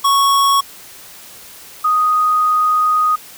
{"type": "tone pair in turn", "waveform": ["square", "sine"], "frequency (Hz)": [1108.7, 1244.5], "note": ["C#6", "D#6"], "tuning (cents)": [0, 0], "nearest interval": "major second", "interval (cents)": 200, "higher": "second", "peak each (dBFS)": -11, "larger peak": "neither", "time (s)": [[0.04, 0.61], [1.84, 3.16]], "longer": "second", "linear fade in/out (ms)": 10, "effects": ["white hiss -38 dBFS RMS until 3.37 s"]}